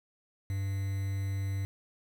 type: tone with quantisation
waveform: triangle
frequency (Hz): 98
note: G2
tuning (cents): 0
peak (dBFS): -28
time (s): 0.5-1.65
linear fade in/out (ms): 0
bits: 8
effects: none